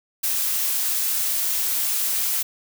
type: noise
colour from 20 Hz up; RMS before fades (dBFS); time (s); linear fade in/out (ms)
blue; -23; 0.23-2.43; 10
effects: none